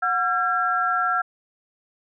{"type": "tone cluster", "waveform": "sine", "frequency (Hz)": [730, 1359, 1627], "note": ["F#5", "F6", "G#6"], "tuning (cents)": [-24, -48, -36], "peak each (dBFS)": [-26, -21, -27], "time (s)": [0.02, 1.22], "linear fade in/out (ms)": 10, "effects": []}